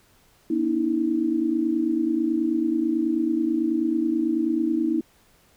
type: tone cluster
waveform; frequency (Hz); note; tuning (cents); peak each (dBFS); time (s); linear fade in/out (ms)
sine; 240.6 / 292.8 / 322; B3 / D4 / E4; -45 / -5 / -41; -27 / -27 / -22; 0.5-5.01; 5
effects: pink hiss -59 dBFS RMS until 5.56 s